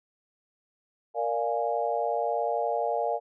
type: chord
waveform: sine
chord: Bb dominant seventh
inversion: none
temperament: equal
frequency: 466.2 / 587.3 / 698.5 / 830.6 Hz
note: Bb4 / D5 / F5 / Ab5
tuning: 0 / 0 / 0 / 0 cents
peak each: -31 / -31 / -29 / -32 dBFS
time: 1.14-3.2 s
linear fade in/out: 50 ms
effects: none